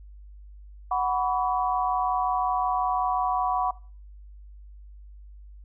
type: chord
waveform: sine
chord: F# suspended fourth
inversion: none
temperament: equal with one note detuned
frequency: 740 / 987.8 / 1133.3 Hz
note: F#5 / B5 / C#6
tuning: 0 / 0 / +38 cents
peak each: -25 / -28 / -28 dBFS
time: 0.91-3.71 s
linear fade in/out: 5 ms
effects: noise-tail reverb RT60 0.4 s tail -20 dB re dry + added 50 Hz sine -43 dBFS peak until 5.64 s